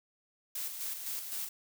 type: noise with tremolo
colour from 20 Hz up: blue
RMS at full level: -37 dBFS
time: 0.55-1.49 s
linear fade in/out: 5 ms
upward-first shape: square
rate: 3.9 Hz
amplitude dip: 45%
effects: none